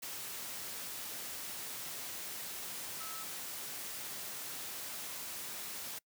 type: tone in noise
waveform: sine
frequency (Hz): 1300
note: E6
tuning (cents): -24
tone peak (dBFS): -47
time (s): 3-3.24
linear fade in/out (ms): 10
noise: white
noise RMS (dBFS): -43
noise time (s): 0.02-5.99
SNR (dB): -7
effects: noise-tail reverb RT60 0.1 s tail -24 dB re dry + high-pass 100 Hz 12 dB/octave